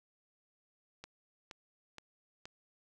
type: click train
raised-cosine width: 0.2 ms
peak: -29 dBFS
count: 4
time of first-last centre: 1.04-2.455 s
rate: 2.12 Hz
effects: none